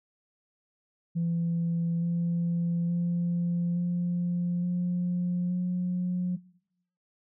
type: tone with pitch steps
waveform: sine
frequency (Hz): 168.7 / 170.86 / 173.04 / 175.26 / 177.5 / 179.77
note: E3 / F3 / F3 / F3 / F3 / F#3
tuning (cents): +40 / -38 / -16 / +6 / +28 / -50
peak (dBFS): -24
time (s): 1.15-6.37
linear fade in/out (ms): 20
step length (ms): 870
effects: noise-tail reverb RT60 0.8 s tail -22 dB re dry + tanh soft clip ceiling -22 dBFS